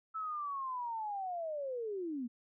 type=linear sweep; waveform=sine; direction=down; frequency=1318.5 to 226.7 Hz; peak=-36 dBFS; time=0.14-2.28 s; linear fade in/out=20 ms; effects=none